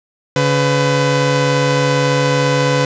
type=tone pair together; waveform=sawtooth; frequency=141.36 / 502 Hz; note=C#3 / B4; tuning=+34 / +28 cents; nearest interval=octave + minor seventh; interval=2194 cents; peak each=-11 dBFS; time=0.36-2.85 s; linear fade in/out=2 ms; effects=resampled to 16000 Hz + 7-bit